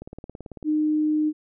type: click train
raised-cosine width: 2 ms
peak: -24 dBFS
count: 12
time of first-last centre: 0.02-0.628 s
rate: 18.1 Hz
type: tone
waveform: sine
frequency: 305.7 Hz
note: D#4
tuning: 30 cents flat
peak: -19 dBFS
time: 0.64-1.33 s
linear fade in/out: 50 ms
effects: none